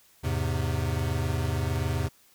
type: chord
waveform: square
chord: E augmented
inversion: none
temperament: equal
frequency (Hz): 82.41 / 103.83 / 130.81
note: E2 / G#2 / B#2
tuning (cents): 0 / 0 / 0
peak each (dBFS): -30 / -32 / -31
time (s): 0.23-2.09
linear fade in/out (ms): 20
effects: white hiss -60 dBFS RMS until 2.34 s